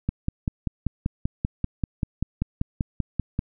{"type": "click train", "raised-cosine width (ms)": 5, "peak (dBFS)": -11, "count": 18, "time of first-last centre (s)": [0.09, 3.391], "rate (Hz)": 5.15, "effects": []}